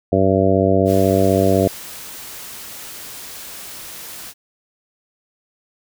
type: harmonic tone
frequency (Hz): 96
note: G2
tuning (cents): -36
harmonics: 1 / 2 / 3 / 4 / 5 / 6 / 7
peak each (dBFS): -20 / -20 / -20 / -20 / -20 / -20 / -20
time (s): 0.12-1.68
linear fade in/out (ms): 5
type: noise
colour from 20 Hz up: white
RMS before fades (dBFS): -34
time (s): 0.85-4.34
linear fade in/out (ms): 50
effects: none